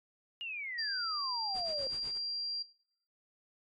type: exponential sweep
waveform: sine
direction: down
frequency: 2890 to 523.3 Hz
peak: -37 dBFS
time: 0.41-1.87 s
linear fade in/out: 0 ms
type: tone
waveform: sine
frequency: 4748 Hz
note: D8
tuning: 18 cents sharp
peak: -33 dBFS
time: 0.78-2.63 s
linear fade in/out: 10 ms
type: noise with tremolo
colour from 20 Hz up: pink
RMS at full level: -49 dBFS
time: 1.54-2.18 s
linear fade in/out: 5 ms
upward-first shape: triangle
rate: 8 Hz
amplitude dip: 100%
effects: noise-tail reverb RT60 0.7 s tail -22 dB re dry + MP3 48 kbps